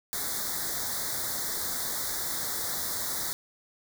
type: band-stop noise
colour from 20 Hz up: white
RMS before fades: -32 dBFS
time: 0.13-3.33 s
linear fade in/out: 0 ms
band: 2100 to 3500 Hz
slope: 96 dB/octave
effects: none